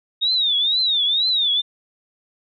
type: tone with vibrato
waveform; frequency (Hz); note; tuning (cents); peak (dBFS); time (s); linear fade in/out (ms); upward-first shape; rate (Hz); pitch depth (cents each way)
sine; 3700; A#7; -14; -16; 0.21-1.62; 20; triangle; 2.1; 190
effects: none